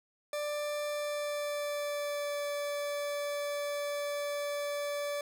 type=tone with pitch glide; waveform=40% pulse; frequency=590 to 578.9 Hz; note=D5 to D5; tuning=+8 to -25 cents; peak=-32 dBFS; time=0.33-5.21 s; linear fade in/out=2 ms; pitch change=-33 cents; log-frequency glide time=0.88-2.43 s; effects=none